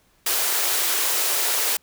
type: high-pass noise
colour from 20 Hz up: white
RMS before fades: -22 dBFS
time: 0.26-1.77 s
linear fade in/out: 5 ms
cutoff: 330 Hz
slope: 48 dB/octave
effects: pink hiss -61 dBFS RMS until 1.82 s